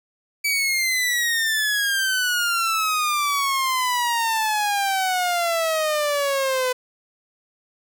sawtooth exponential sweep, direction down, 2300 to 501 Hz, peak -16 dBFS, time 0.44-6.73 s, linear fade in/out 10 ms, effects none

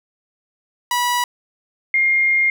sawtooth / sine tone pair in turn, 975 / 2124 Hz, B5 / C7, -23 / +25 cents, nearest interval octave + minor second, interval 1348 cents, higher second, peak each -13 / -13 dBFS, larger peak neither, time 0.91-1.24 / 1.94-2.5 s, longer second, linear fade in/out 2 ms, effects none

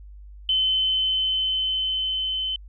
sine tone with level ramp, 3057 Hz, G7, 44 cents flat, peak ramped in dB -18 to -24 dBFS, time 0.49-2.56 s, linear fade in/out 2 ms, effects added 50 Hz sine -40 dBFS peak until 2.68 s

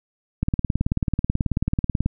click train, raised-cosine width 5 ms, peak -8 dBFS, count 31, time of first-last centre 0.43-2.06 s, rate 18.4 Hz, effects none

